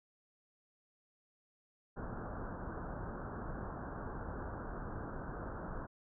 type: low-pass noise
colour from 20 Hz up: pink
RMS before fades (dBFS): -43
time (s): 1.96-5.87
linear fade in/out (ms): 20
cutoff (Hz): 1600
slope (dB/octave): 96
effects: none